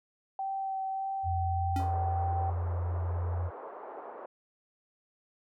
sine tone with vibrato, 773 Hz, G5, 24 cents flat, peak -31 dBFS, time 0.39-2.5 s, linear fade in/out 2 ms, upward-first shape sine, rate 1.7 Hz, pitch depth 11 cents each way
sine tone, 87.31 Hz, F2, in tune, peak -29 dBFS, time 1.23-3.51 s, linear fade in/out 50 ms
square tone with exponential decay, 277.5 Hz, C#4, 2 cents sharp, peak -32 dBFS, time 1.76-1.96 s, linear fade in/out 2 ms, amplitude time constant 42 ms
pink band-pass noise, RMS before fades -44 dBFS, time 1.79-4.26 s, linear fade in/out 5 ms, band 420 to 1100 Hz, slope 24 dB/octave
effects none

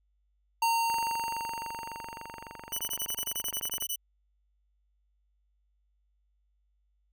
square tone with exponential decay, 920 Hz, A#5, 23 cents flat, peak -24 dBFS, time 0.62-3.8 s, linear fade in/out 5 ms, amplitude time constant 690 ms
click train, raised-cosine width 0.5 ms, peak -26 dBFS, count 70, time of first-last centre 0.9-3.824 s, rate 23.6 Hz
5% pulse tone bursts, 2975 Hz, F#7, 9 cents sharp, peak -22 dBFS, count 14, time 2.72-3.96 s, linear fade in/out 10 ms, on 70 ms, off 20 ms
effects added 50 Hz sine -69 dBFS peak until 7.12 s

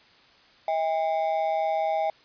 triangle ring-modulated tone, 722 Hz, F#5, 43 cents flat, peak -18 dBFS, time 0.68-2.1 s, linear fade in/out 2 ms, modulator 81.7 Hz, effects white hiss -56 dBFS RMS until 2.24 s + resampled to 11025 Hz

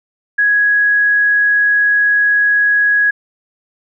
sine tone, 1666 Hz, G#6, 5 cents sharp, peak -9 dBFS, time 0.38-3.11 s, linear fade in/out 10 ms, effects none

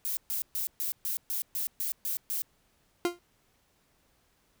violet noise bursts, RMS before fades -32 dBFS, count 10, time 0.05-2.42 s, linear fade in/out 0 ms, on 120 ms, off 130 ms
40% pulse tone with exponential decay, 349.2 Hz, F4, in tune, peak -21 dBFS, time 3.05-3.19 s, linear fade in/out 1 ms, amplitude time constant 30 ms
effects pink hiss -69 dBFS RMS until 4.6 s

